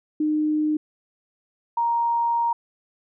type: tone pair in turn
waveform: sine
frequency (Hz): 305.2 / 935.9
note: D#4 / A#5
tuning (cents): -33 / +7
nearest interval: octave + perfect fifth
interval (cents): 1940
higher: second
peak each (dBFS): -19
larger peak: neither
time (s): 0.2-0.77 / 1.77-2.53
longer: second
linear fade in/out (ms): 5
effects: none